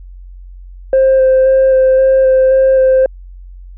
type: tone with vibrato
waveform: sine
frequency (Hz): 526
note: C5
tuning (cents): +9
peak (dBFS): -4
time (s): 0.93-3.06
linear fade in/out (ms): 2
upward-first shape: square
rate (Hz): 1.9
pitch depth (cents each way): 11
effects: tanh soft clip ceiling -4 dBFS + added 45 Hz sine -30 dBFS peak until 3.77 s